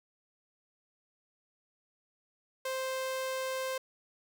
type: tone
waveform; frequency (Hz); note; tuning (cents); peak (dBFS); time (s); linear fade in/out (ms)
sawtooth; 523.3; C5; 0; -29; 2.65-3.78; 5
effects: none